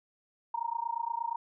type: tone with amplitude modulation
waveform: sine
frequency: 932 Hz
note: A#5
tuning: 1 cent flat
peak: -27 dBFS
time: 0.54-1.36 s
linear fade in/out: 5 ms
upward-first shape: sine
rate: 28.5 Hz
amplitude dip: 95%
effects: none